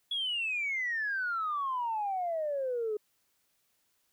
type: exponential sweep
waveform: sine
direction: down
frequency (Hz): 3400 to 414.4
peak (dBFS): -29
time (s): 0.11-2.97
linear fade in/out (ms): 5
effects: tanh soft clip ceiling -25 dBFS + white hiss -74 dBFS RMS until 4.12 s